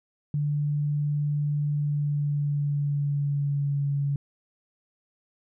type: tone with pitch glide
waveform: sine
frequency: 146.83 to 141.5 Hz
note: D3 to C#3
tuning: 0 to +36 cents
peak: -23 dBFS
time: 0.34-4.16 s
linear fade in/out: 2 ms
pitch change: -64 cents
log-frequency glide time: 1.75-3.88 s
effects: none